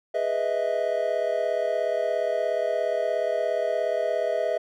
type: chord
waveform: triangle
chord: E major seventh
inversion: first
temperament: equal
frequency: 415.3 / 493.9 / 622.3 / 659.3 Hz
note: G#4 / B4 / D#5 / E5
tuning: 0 / 0 / 0 / 0 cents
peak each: -31 / -28 / -25 / -25 dBFS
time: 0.14-4.58 s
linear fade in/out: 10 ms
effects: none